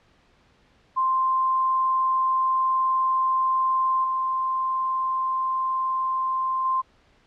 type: tone with level steps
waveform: sine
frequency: 1046.5 Hz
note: C6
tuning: in tune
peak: -19 / -22 / -20 dBFS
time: 0.96-6.82 s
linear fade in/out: 20 ms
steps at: 4.04 / 6.65 s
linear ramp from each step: 2 ms
effects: pink hiss -60 dBFS RMS until 7.26 s + low-pass 4000 Hz 12 dB/octave